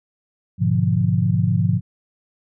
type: chord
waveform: sine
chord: G# diminished seventh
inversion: none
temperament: equal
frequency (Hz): 103.83 / 123.47 / 146.83 / 174.61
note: G#2 / B2 / D3 / F3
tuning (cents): 0 / 0 / 0 / 0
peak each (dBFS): -20 / -21 / -23 / -20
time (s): 0.58-1.81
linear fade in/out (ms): 50
effects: none